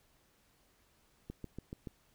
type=click train; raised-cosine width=3 ms; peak=-29 dBFS; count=5; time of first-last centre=1.3-1.872 s; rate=6.99 Hz; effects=pink hiss -70 dBFS RMS until 2.14 s